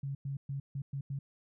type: tone bursts at uneven times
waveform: sine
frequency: 138.3 Hz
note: C#3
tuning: 4 cents flat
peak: -34 dBFS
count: 6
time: 0.03-0.15 / 0.25-0.37 / 0.49-0.6 / 0.75-0.82 / 0.93-1.01 / 1.1-1.19 s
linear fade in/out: 5 ms
effects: none